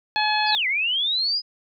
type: harmonic tone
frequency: 851 Hz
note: G#5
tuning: 42 cents sharp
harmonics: 1 / 2 / 3 / 4 / 5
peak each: -22 / -26 / -27 / -29 / -27 dBFS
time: 0.16-0.55 s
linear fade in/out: 0 ms
type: linear two-way sweep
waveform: sine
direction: down then up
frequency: 5040 to 1975.5 to 5040 Hz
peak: -20 dBFS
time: 0.46-1.42 s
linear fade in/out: 50 ms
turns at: 0.67 s
effects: none